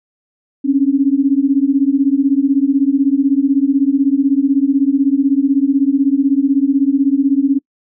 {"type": "beating tone pair", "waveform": "sine", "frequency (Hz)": [268.3, 284.3], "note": ["C4", "C#4"], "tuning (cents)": [44, 44], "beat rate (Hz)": 16, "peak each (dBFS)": -13, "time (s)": [0.64, 7.59], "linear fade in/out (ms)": 20, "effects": ["noise-tail reverb RT60 0.1 s tail -25 dB re dry"]}